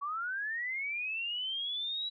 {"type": "linear sweep", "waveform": "sine", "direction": "up", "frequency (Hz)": [1109, 3926], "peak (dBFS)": -33, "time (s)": [0.01, 2.1], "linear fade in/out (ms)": 20, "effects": []}